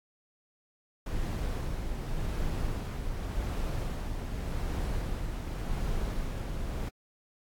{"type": "noise with tremolo", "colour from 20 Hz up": "brown", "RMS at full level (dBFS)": -31, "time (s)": [1.06, 6.89], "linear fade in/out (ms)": 5, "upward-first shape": "sine", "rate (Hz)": 0.87, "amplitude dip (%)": 35, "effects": ["AAC 64 kbps"]}